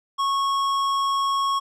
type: tone with tanh clipping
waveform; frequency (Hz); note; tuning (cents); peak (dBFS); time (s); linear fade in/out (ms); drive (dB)
triangle; 1100; C#6; -14; -22; 0.18-1.6; 20; 17
effects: none